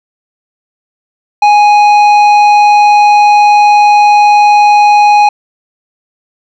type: tone with tanh clipping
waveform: sine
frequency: 830.6 Hz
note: G#5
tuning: in tune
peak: -4 dBFS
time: 1.42-5.29 s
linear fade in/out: 5 ms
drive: 10 dB
effects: none